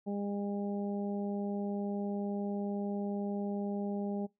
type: harmonic tone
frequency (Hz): 202.2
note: G#3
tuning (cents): -46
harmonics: 1 / 2 / 3 / 4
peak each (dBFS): -34 / -40 / -44 / -46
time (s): 0.06-4.27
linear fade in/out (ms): 20
effects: noise-tail reverb RT60 0.2 s tail -24 dB re dry